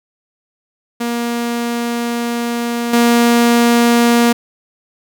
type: tone with level steps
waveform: sawtooth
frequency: 236.5 Hz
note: A#3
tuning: 25 cents sharp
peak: -13 / -5 dBFS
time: 1-4.33 s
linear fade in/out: 10 ms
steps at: 2.93 s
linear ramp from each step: 5 ms
effects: none